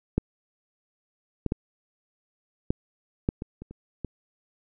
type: clicks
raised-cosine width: 3 ms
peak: -9 / -13 / -12 / -10 / -10 / -20 / -26 / -29 / -18 dBFS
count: 9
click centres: 0.18 / 1.463 / 1.521 / 2.705 / 3.289 / 3.421 / 3.62 / 3.71 / 4.047 s
effects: none